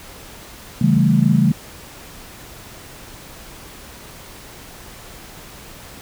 sine chord, A dominant seventh, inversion first, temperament equal, 138.59 / 164.81 / 196 / 220 Hz, C#3 / E3 / G3 / A3, 0 / 0 / 0 / 0 cents, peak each -17 dBFS, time 0.81-1.52 s, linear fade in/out 5 ms, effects pink hiss -39 dBFS RMS until 6.01 s

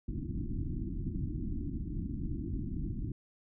pink low-pass noise, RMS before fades -36 dBFS, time 0.08-3.12 s, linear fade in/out 5 ms, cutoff 340 Hz, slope 96 dB/octave, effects none

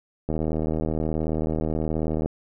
click train, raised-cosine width 2 ms, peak -13 dBFS, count 156, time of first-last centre 0.29-2.26 s, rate 78.7 Hz, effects none

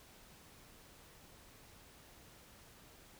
silence, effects pink hiss -60 dBFS RMS until 3.19 s

